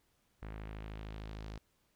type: tone with low-pass filter sweep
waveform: sawtooth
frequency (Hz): 53.2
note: G#1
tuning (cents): +42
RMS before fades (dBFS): -45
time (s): 0.42-1.58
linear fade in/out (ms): 5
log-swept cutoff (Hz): 2000 to 5200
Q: 1.4
effects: pink hiss -75 dBFS RMS until 1.95 s